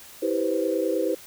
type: chord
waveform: sine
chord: C major seventh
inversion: first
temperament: equal with one note detuned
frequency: 325.1 / 392 / 493.9 / 523.3 Hz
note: E4 / G4 / B4 / C5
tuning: -24 / 0 / 0 / 0 cents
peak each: -27 / -28 / -27 / -28 dBFS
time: 0.22-1.15 s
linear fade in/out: 10 ms
effects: white hiss -46 dBFS RMS until 1.26 s